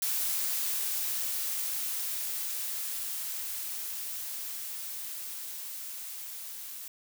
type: noise with level ramp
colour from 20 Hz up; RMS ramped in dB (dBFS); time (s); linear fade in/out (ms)
blue; -30 to -42; 0.02-6.88; 2
effects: none